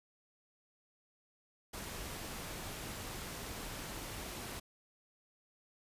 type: noise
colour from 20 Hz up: pink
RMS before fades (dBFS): -44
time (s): 1.73-4.6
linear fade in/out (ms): 10
effects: resampled to 32000 Hz